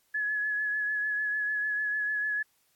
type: tone with vibrato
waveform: sine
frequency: 1698 Hz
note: G#6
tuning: 38 cents sharp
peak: -27 dBFS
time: 0.14-2.43 s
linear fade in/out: 10 ms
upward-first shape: triangle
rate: 6.7 Hz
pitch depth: 31 cents each way
effects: white hiss -70 dBFS RMS until 2.75 s + AAC 64 kbps